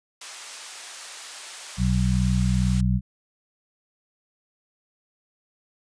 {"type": "band-pass noise", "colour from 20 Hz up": "white", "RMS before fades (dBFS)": -40, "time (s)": [0.21, 2.81], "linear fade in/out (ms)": 5, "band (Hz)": [700, 9100], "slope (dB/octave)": 12}
{"type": "harmonic tone", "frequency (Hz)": 62.3, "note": "B1", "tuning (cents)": 16, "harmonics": [1, 2, 3], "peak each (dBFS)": [-23, -23, -23], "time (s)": [1.77, 3.01], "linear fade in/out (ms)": 50}
{"effects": ["resampled to 22050 Hz"]}